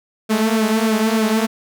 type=tone with flanger; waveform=sawtooth; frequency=220 Hz; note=A3; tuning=in tune; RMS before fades=-17 dBFS; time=0.29-1.47 s; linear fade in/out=20 ms; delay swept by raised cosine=1 to 6.4 ms; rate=3.3 Hz; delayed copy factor=-0.65; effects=none